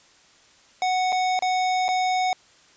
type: tone with dropouts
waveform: square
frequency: 740 Hz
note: F#5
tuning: in tune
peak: -21 dBFS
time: 0.82-2.33 s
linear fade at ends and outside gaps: 1 ms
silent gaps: 1.122-1.126 / 1.391-1.423 / 1.882-1.888 s
effects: white hiss -55 dBFS RMS until 2.76 s + resampled to 16000 Hz